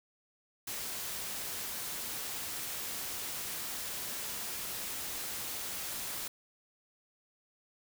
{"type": "noise", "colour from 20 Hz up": "white", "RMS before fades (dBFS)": -39, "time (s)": [0.67, 6.28], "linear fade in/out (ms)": 5, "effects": []}